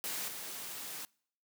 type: noise with level steps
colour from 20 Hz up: white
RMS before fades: -38 / -43 dBFS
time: 0.04-1.05 s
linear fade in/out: 0 ms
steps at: 0.28 s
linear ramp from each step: 2 ms
effects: noise-tail reverb RT60 0.6 s tail -26 dB re dry + high-pass 150 Hz 12 dB/octave